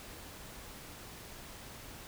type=silence; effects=pink hiss -49 dBFS RMS until 2.07 s